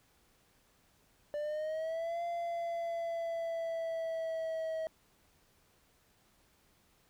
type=exponential two-way sweep; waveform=triangle; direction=up then down; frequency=587.3 to 688 to 640 Hz; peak=-32 dBFS; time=1.34-4.87 s; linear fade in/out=0 ms; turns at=2.23 s; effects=pink hiss -69 dBFS RMS until 7.09 s